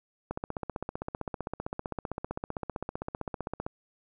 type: click train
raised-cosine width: 1 ms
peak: -19 dBFS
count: 53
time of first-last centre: 0.31-3.665 s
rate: 15.5 Hz
effects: none